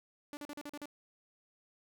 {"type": "tone bursts", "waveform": "sawtooth", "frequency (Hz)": 292.1, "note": "D4", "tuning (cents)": -9, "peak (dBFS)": -38, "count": 7, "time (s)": [0.33, 0.856], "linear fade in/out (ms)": 0, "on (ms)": 40, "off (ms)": 41, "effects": []}